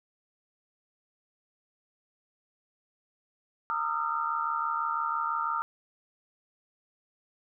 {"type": "tone cluster", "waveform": "sine", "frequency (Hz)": [920, 1215, 1281, 1367], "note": ["A#5", "D#6", "E6", "F6"], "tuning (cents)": [-23, -42, -50, -37], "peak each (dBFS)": [-34, -32, -35, -32], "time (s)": [3.7, 5.62], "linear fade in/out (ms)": 0, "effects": []}